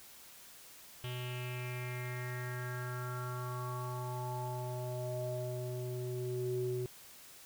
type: tone with low-pass filter sweep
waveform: square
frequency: 124.4 Hz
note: B2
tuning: 13 cents sharp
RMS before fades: -39 dBFS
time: 1.04-6.86 s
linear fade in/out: 0 ms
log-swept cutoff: 3100 to 340 Hz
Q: 5.7
effects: white hiss -55 dBFS RMS until 7.45 s